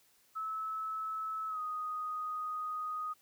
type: tone with pitch glide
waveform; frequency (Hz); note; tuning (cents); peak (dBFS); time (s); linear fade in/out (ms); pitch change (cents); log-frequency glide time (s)
sine; 1300 to 1245.6; E6 to D#6; -24 to +2; -35; 0.35-3.14; 20; -74; 1.48-1.6
effects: white hiss -68 dBFS RMS until 3.21 s